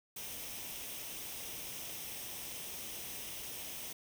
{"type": "noise with comb filter", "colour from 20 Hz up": "white", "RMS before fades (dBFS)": -44, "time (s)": [0.16, 3.93], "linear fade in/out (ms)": 5, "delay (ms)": 0.34, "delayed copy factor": 0.5, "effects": []}